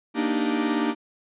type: chord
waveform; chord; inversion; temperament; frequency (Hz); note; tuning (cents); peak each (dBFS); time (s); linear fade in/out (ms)
45% pulse; Eb major seventh; second; equal; 233.1 / 293.7 / 311.1 / 392; Bb3 / D4 / Eb4 / G4; 0 / 0 / 0 / 0; -27 / -26 / -28 / -31; 0.14-0.95; 50
effects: resampled to 8000 Hz

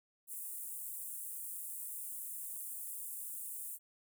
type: high-pass noise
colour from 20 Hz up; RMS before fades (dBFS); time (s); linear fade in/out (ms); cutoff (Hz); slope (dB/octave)
pink; -44; 0.27-3.79; 50; 8400; 48
effects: none

